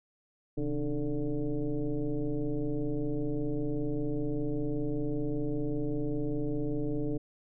sine tone with frequency modulation, 155.56 Hz, D#3, in tune, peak -28 dBFS, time 0.57-7.18 s, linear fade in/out 10 ms, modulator 143 Hz, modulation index 2.1, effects none

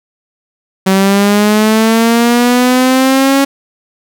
sawtooth linear sweep, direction up, 189.3 to 276.9 Hz, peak -3 dBFS, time 0.86-3.45 s, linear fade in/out 10 ms, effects none

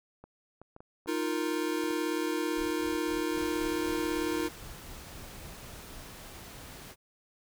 clicks, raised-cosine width 1 ms, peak -34 dBFS, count 12, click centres 0.24 / 0.616 / 0.764 / 0.805 / 1.06 / 1.84 / 1.907 / 3.104 / 3.377 / 3.652 / 3.869 / 3.949 s
square chord, Eb suspended second, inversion none, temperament equal, 311.1 / 349.2 / 466.2 Hz, Eb4 / F4 / Bb4, 0 / 0 / 0 cents, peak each -33 / -34 / -37 dBFS, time 1.07-4.49 s, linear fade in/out 20 ms
brown noise with tremolo, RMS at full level -46 dBFS, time 2.57-6.12 s, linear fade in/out 2 ms, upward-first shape sine, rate 3.9 Hz, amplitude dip 95%
pink noise, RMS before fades -47 dBFS, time 3.34-6.96 s, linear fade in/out 50 ms
effects none

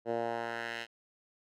10% pulse tone with band-pass filter sweep, 116.54 Hz, A#2, in tune, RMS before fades -36 dBFS, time 0.05-0.87 s, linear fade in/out 50 ms, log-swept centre 490 to 2700 Hz, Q 1.5, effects none

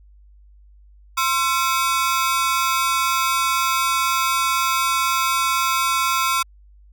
sawtooth ring-modulated tone, 1200 Hz, D6, 37 cents sharp, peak -11 dBFS, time 1.17-6.43 s, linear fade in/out 10 ms, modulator 151 Hz, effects added 50 Hz sine -46 dBFS peak until 6.92 s

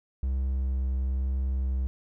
triangle tone with vibrato, 65.5 Hz, C2, 2 cents sharp, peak -23 dBFS, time 0.23-1.87 s, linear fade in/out 0 ms, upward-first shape triangle, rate 1.1 Hz, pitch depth 13 cents each way, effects none

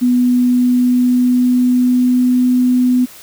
sine tone with pitch glide, 247 to 250.2 Hz, B3 to B3, 0 to +23 cents, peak -9 dBFS, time 0.01-3.06 s, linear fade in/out 20 ms, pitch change +23 cents, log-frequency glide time 0.15-2.46 s, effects white hiss -38 dBFS RMS until 3.22 s

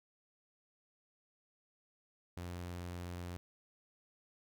sawtooth tone, 88.1 Hz, F2, 16 cents sharp, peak -38 dBFS, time 2.37-3.37 s, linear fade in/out 0 ms, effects none

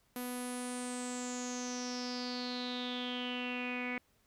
sawtooth tone with low-pass filter sweep, 247.7 Hz, B3, 5 cents sharp, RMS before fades -39 dBFS, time 0.16-3.98 s, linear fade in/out 2 ms, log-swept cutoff 12000 to 2200 Hz, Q 8.9, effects pink hiss -72 dBFS RMS until 4.26 s

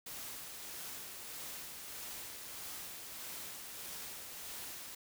white noise with tremolo, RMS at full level -45 dBFS, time 0.06-4.95 s, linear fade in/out 5 ms, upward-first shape sine, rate 1.6 Hz, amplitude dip 30%, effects none

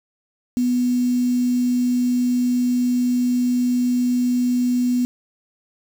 sine tone with quantisation, 246.9 Hz, B3, in tune, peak -16 dBFS, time 0.57-5.05 s, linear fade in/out 0 ms, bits 6, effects none

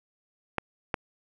clicks, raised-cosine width 0.5 ms, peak -11 dBFS, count 2, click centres 0.583 / 0.942 s, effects none

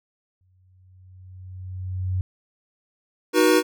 sine tone with exponential growth, 92.5 Hz, F#2, in tune, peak -20 dBFS, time 0.41-2.21 s, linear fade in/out 0 ms, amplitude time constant 390 ms
square chord, B major, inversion first, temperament equal with one note detuned, 311.1 / 370 / 481.2 Hz, D#4 / F#4 / B4, 0 / 0 / -45 cents, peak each -20 dBFS, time 3.33-3.63 s, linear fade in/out 50 ms
effects none

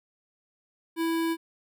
square tone with notch filter, 329.6 Hz, E4, in tune, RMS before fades -27 dBFS, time 0.96-1.37 s, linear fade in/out 50 ms, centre 6300 Hz, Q 1.6, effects none

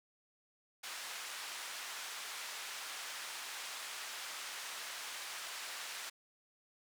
pink band-pass noise, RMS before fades -45 dBFS, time 0.83-6.1 s, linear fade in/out 10 ms, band 1200 to 9600 Hz, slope 12 dB/octave, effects none

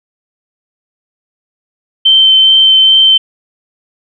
sine tone with vibrato, 3100 Hz, G7, 20 cents flat, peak -3 dBFS, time 2.05-3.18 s, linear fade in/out 10 ms, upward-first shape sine, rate 2.4 Hz, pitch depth 9 cents each way, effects none

